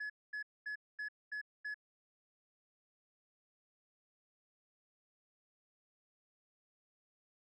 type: tone bursts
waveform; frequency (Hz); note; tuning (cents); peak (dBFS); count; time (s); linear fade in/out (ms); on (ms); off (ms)
sine; 1700; G#6; +40; -36; 6; 0-1.744; 10; 99; 230
effects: tanh soft clip ceiling -38 dBFS